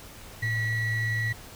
triangle ring-modulated tone, 1022 Hz, C6, 41 cents flat, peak -20 dBFS, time 0.42-1.33 s, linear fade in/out 10 ms, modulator 910 Hz, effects added 97 Hz sine -53 dBFS peak until 1.55 s + pink hiss -46 dBFS RMS until 1.55 s

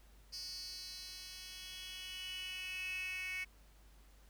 10% pulse tone with high-pass filter sweep, 370 Hz, F#4, in tune, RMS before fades -45 dBFS, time 0.32-3.45 s, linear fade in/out 20 ms, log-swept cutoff 4700 to 2300 Hz, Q 9.4, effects added 50 Hz sine -60 dBFS peak until 4.29 s + pink hiss -68 dBFS RMS until 4.29 s

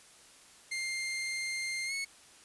sawtooth tone with pitch glide, 2107 to 2200 Hz, C7 to C#7, +12 to -14 cents, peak -30 dBFS, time 0.71-2.05 s, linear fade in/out 10 ms, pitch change +74 cents, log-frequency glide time 1.86-1.93 s, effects white hiss -57 dBFS RMS until 2.44 s + resampled to 24000 Hz

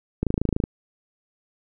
click train, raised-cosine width 3 ms, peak -9 dBFS, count 12, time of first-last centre 0.23-0.639 s, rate 26.9 Hz, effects none

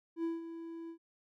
triangle tone with ADSR envelope, 331.5 Hz, E4, 10 cents sharp, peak -29 dBFS, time 0.16-0.98 s, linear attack 78 ms, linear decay 170 ms, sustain -11 dB, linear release 85 ms, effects none

